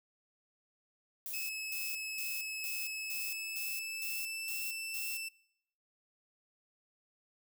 violet noise bursts, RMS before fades -41 dBFS, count 9, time 1.26-5.17 s, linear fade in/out 0 ms, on 230 ms, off 230 ms
sawtooth tone with pitch glide, 2588 to 2662 Hz, E7 to E7, -32 to +16 cents, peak -35 dBFS, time 1.33-5.29 s, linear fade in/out 10 ms, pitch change +48 cents, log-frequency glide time 2.93-4.64 s
effects noise-tail reverb RT60 0.8 s tail -26 dB re dry

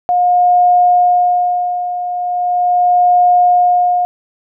sine tone with tremolo, 715 Hz, F5, 41 cents sharp, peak -6 dBFS, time 0.09-4.05 s, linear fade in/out 0 ms, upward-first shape sine, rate 0.39 Hz, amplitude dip 70%, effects none

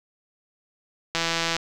click train, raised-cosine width 0.2 ms, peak -7 dBFS, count 70, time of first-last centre 1.15-1.566 s, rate 166 Hz, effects none

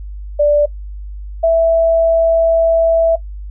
sine tone pair in turn, 587.3 / 659.2 Hz, D5 / E5, 0 / 0 cents, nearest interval major second, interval 200 cents, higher second, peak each -8 dBFS, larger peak neither, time 0.39-0.66 / 1.43-3.16 s, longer second, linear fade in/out 10 ms, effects noise-tail reverb RT60 0.1 s tail -20 dB re dry + added 50 Hz sine -25 dBFS peak until 3.5 s

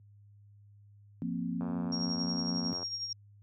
sine chord, F suspended fourth, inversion none, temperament just, 174.61 / 232.8 / 261.9 Hz, F3 / Bb3 / C4, 0 / -2 / +2 cents, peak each -35 / -36 / -37 dBFS, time 1.22-2.73 s, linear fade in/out 0 ms
click train, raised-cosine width 1 ms, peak -29 dBFS, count 110, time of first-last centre 1.61-2.829 s, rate 89.4 Hz
sine tone with tremolo, 5580 Hz, F8, 2 cents flat, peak -32 dBFS, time 1.92-3.13 s, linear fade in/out 5 ms, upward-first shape triangle, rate 11 Hz, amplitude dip 60%
effects added 102 Hz sine -52 dBFS peak until 3.42 s + high-pass 100 Hz 12 dB/octave

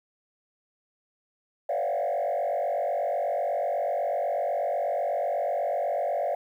sine tone with frequency modulation, 634 Hz, D#5, 32 cents sharp, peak -23 dBFS, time 1.69-6.35 s, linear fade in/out 5 ms, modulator 48.1 Hz, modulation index 2.1, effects tanh soft clip ceiling -22 dBFS + 10-bit

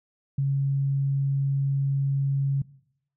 sine tone, 138 Hz, C#3, 7 cents flat, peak -21 dBFS, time 0.38-2.62 s, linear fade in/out 5 ms, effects noise-tail reverb RT60 0.7 s tail -20 dB re dry

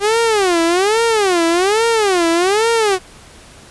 sawtooth tone with vibrato, 392 Hz, G4, in tune, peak -8 dBFS, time 0-2.99 s, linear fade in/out 50 ms, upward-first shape sine, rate 1.2 Hz, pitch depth 290 cents each way, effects pink hiss -41 dBFS RMS until 3.7 s + resampled to 24000 Hz

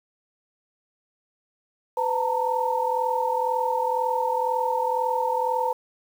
sine tone cluster, 504 / 892 / 934 Hz, B4 / A5 / A#5, +35 / +23 / +3 cents, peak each -26 / -25 / -27 dBFS, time 1.97-5.73 s, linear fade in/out 5 ms, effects 8-bit

